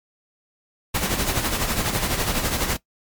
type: noise with tremolo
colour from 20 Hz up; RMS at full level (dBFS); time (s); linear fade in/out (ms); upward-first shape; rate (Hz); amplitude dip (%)
pink; -21; 0.94-2.77; 10; sine; 12; 55
effects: noise-tail reverb RT60 0.1 s tail -18 dB re dry + MP3 96 kbps